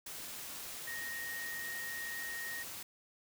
sine tone in noise, 1864.7 Hz, A#6, in tune, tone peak -40 dBFS, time 0.87-2.63 s, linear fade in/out 5 ms, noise white, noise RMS -45 dBFS, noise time 0.06-2.83 s, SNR +2 dB, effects none

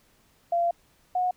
sine tone pair in turn, 687 / 727.9 Hz, F5 / F#5, -29 / -29 cents, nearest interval minor second, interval 100 cents, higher second, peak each -21 / -22 dBFS, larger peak first, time 0.52-0.71 / 1.15-1.31 s, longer first, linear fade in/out 5 ms, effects pink hiss -63 dBFS RMS until 1.36 s

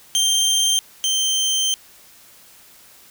25% pulse tone pair in turn, 3158 / 3124 Hz, G7 / G7, +12 / -7 cents, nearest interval unison, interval 19 cents, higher first, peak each -12 / -14 dBFS, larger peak first, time 0.15-0.79 / 1.04-1.74 s, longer second, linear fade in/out 0 ms, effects white hiss -48 dBFS RMS until 3.1 s

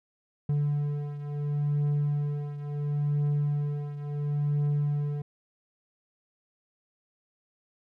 triangle beating tone pair, 145.7 / 146.42 Hz, D3 / D3, -13 / -5 cents, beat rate 0.72 Hz, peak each -25 / -30 dBFS, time 0.49-5.22 s, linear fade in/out 5 ms, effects none

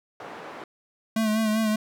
white band-pass noise, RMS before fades -40 dBFS, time 0.2-0.64 s, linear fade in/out 2 ms, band 230 to 1100 Hz, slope 12 dB/octave
square tone with vibrato, 218.1 Hz, A3, 15 cents flat, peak -22 dBFS, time 1.16-1.76 s, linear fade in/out 5 ms, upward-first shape sine, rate 5.1 Hz, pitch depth 40 cents each way
effects none

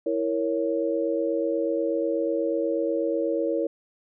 sine chord, A# diminished, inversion second, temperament equal, 329.6 / 466.2 / 554.4 Hz, E4 / A#4 / C#5, 0 / 0 / 0 cents, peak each -27 dBFS, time 0.06-3.67 s, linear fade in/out 5 ms, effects none

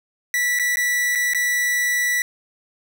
45% pulse tone with dropouts, 1955 Hz, B6, 18 cents flat, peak -18 dBFS, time 0.34-2.22 s, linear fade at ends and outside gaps 1 ms, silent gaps 0.589-0.596 / 0.758-0.77 / 1.152-1.156 / 1.335-1.347 s, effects none

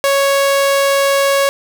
sawtooth tone, 554.4 Hz, C#5, in tune, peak -7 dBFS, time 0.04-1.49 s, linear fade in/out 0 ms, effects none

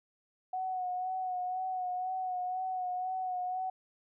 sine tone with vibrato, 738 Hz, F#5, 5 cents flat, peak -32 dBFS, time 0.53-3.7 s, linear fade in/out 5 ms, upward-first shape sine, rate 2 Hz, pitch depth 31 cents each way, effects none

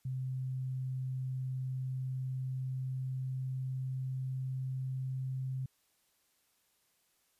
sine tone with pitch glide, 129.9 to 131.03 Hz, C3 to C3, -12 to +3 cents, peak -34 dBFS, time 0.05-5.66 s, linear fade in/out 5 ms, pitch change +15 cents, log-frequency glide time 1.51-5.41 s, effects white hiss -74 dBFS RMS until 7.39 s + resampled to 32000 Hz

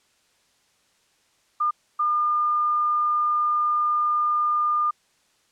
sine tone bursts at uneven times, 1208 Hz, D6, 48 cents sharp, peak -19 dBFS, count 2, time 1.6-1.71 / 1.99-4.91 s, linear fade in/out 10 ms, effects white hiss -64 dBFS RMS until 5.51 s + low-pass 8000 Hz 12 dB/octave

